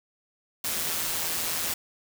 white noise with amplitude modulation, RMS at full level -27 dBFS, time 0.64-1.74 s, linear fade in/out 5 ms, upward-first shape sine, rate 166 Hz, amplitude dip 50%, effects none

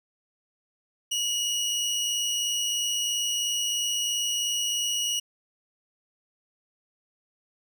25% pulse tone pair together, 2808 / 2911 Hz, F7 / F#7, +9 / -29 cents, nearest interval minor second, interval 62 cents, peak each -33 / -22 dBFS, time 1.11-5.2 s, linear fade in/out 10 ms, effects none

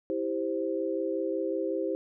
sine chord, C major, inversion first, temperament just, 327 / 392.4 / 523.3 Hz, E4 / G4 / C5, -14 / +2 / 0 cents, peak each -32 dBFS, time 0.1-1.95 s, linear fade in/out 0 ms, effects none

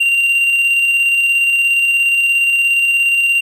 triangle tone with tremolo, 2770 Hz, F7, 15 cents flat, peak -8 dBFS, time 0-3.41 s, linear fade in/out 10 ms, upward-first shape square, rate 17 Hz, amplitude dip 25%, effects none

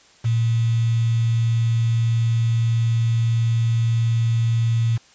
sine tone with quantisation, 115.2 Hz, A#2, 20 cents flat, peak -16 dBFS, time 0.24-4.98 s, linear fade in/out 20 ms, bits 6, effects white hiss -52 dBFS RMS until 5.14 s + resampled to 16000 Hz

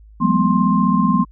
sine tone cluster, 174.9 / 194.8 / 213.8 / 249.9 / 1055 Hz, F3 / G3 / A3 / B3 / C6, +3 / -11 / -49 / +21 / +14 cents, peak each -19 dBFS, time 0.2-1.25 s, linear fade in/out 20 ms, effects added 53 Hz sine -41 dBFS peak until 1.31 s

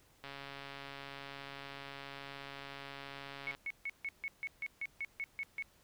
click train, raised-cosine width 0.3 ms, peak -30 dBFS, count 461, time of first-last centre 0.24-3.549 s, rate 139 Hz
sine tone bursts, 2206 Hz, C#7, 9 cents flat, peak -36 dBFS, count 12, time 3.47-5.624 s, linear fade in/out 0 ms, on 42 ms, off 150 ms
effects pink hiss -67 dBFS RMS until 5.83 s

